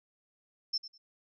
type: tone with echo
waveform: sine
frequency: 5330 Hz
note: E8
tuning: 18 cents sharp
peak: -28 dBFS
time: 0.73-0.78 s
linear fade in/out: 10 ms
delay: 100 ms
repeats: 2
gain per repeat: -14 dB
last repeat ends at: 0.98 s
effects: none